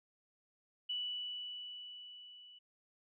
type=tone with level ramp; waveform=sine; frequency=2960 Hz; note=F#7; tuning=in tune; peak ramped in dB=-35 to -55 dBFS; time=0.89-2.59 s; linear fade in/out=10 ms; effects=none